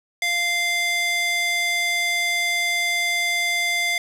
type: tone with high-pass filter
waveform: square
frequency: 695 Hz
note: F5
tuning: 9 cents flat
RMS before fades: -22 dBFS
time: 0.22-3.98 s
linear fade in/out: 2 ms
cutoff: 1800 Hz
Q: 1.6
effects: low-pass 11000 Hz 12 dB/octave + 8-bit